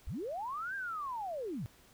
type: linear two-way sweep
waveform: sine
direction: up then down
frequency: 34.65 to 1622 to 93.5 Hz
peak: -36 dBFS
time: 0.07-1.66 s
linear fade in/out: 0 ms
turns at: 0.75 s
effects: pink hiss -62 dBFS RMS until 1.93 s